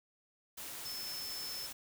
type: tone in noise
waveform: sine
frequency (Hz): 5274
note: E8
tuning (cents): 0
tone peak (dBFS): -41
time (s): 0.85-1.67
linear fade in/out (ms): 10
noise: white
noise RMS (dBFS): -45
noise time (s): 0.57-1.73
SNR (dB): +1
effects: none